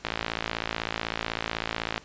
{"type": "click train", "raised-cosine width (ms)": 0.3, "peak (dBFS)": -11, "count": 109, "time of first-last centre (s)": [0.05, 1.979], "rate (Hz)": 56, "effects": ["pink hiss -52 dBFS RMS until 2.04 s", "resampled to 16000 Hz"]}